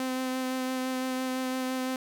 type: tone with vibrato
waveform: sawtooth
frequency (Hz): 258.1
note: C4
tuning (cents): -23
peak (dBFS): -25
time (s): 0-1.96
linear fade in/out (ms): 2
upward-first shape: sine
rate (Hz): 5.9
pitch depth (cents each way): 12
effects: none